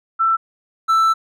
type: tone pair in turn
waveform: sine / triangle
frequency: 1334 / 1325.6 Hz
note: E6 / E6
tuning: +20 / +9 cents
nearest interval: unison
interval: 11 cents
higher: first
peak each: -13 / -10 dBFS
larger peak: second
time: 0.19-0.37 / 0.88-1.14 s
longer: second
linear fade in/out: 20 ms
effects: none